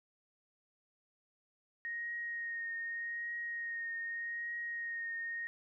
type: tone with vibrato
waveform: sine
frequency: 1864.7 Hz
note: A#6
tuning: in tune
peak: -37 dBFS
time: 1.85-5.47 s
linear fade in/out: 0 ms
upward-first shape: triangle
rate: 0.83 Hz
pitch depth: 21 cents each way
effects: none